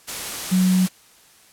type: tone in noise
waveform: sine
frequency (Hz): 185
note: F#3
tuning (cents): 0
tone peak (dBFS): -14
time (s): 0.51-0.87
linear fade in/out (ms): 20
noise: white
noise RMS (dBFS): -29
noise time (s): 0.07-0.89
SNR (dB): +12
effects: white hiss -52 dBFS RMS until 1.52 s + low-pass 12000 Hz 12 dB/octave